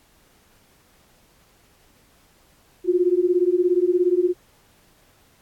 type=beating tone pair; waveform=sine; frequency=349.2 / 366.2 Hz; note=F4 / F#4; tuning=0 / -18 cents; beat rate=17 Hz; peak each=-19 dBFS; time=2.84-4.34 s; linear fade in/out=50 ms; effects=pink hiss -58 dBFS RMS until 5.41 s + AAC 64 kbps